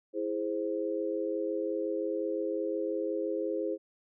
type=chord; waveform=sine; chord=E augmented; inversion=none; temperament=equal; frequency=329.6 / 415.3 / 523.3 Hz; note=E4 / G#4 / B#4; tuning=0 / 0 / 0 cents; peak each=-34 dBFS; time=0.13-3.78 s; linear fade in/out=50 ms; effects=none